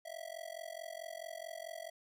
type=tone with amplitude modulation; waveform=square; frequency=656 Hz; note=E5; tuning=9 cents flat; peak=-40 dBFS; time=0.05-1.9 s; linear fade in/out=10 ms; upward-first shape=sine; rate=44.6 Hz; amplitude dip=100%; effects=none